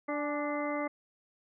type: harmonic tone with a mistuned harmonic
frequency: 293.7 Hz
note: D4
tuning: in tune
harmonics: 1 / 2 / 3 / 4 / 5 / 6 / 7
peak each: -35 / -35 / -41 / -39 / -49 / -51 / -40 dBFS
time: 0.08-0.88 s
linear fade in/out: 10 ms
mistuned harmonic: 3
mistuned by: -48 cents
effects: none